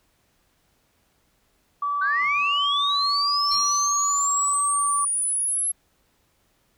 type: tone with vibrato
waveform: sine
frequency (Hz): 1149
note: D6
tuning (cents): -38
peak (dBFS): -22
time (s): 1.82-5.05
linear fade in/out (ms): 5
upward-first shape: sine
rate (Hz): 0.68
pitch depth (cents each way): 10
type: linear sweep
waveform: sine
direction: up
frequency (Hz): 1480 to 11175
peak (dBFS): -21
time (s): 2.01-5.72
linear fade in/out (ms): 10
type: tone with exponential decay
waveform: sine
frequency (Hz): 4233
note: C8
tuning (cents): +19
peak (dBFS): -21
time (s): 3.51-4.66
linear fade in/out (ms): 5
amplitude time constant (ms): 250
effects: tanh soft clip ceiling -12 dBFS + pink hiss -66 dBFS RMS until 6.77 s